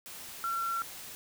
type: tone in noise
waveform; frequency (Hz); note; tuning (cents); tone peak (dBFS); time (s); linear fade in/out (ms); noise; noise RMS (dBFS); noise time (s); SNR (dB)
sine; 1359; F6; -48; -30; 0.44-0.82; 0; white; -45; 0.06-1.15; +12
effects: none